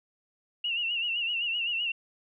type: tone with vibrato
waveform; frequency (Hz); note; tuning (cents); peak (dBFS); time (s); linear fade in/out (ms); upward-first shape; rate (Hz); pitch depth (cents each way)
sine; 2797; F7; +2; -27; 0.64-1.92; 5; sine; 7.8; 78
effects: none